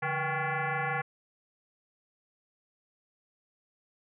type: tone with frequency modulation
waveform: sine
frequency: 458.2 Hz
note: A#4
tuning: 30 cents flat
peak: -28 dBFS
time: 0.02-1.02 s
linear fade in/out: 10 ms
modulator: 314 Hz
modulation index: 5.4
effects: none